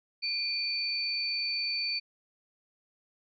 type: tone pair together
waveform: sine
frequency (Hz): 2405 / 4536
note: D7 / C#8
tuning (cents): +41 / +39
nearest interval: major seventh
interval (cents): 1098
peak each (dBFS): -35 / -30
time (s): 0.22-2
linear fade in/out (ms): 20
effects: none